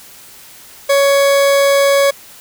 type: tone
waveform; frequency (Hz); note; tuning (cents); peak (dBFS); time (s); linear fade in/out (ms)
40% pulse; 558; C#5; +11; -8; 0.89-2.11; 10
effects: white hiss -39 dBFS RMS until 2.4 s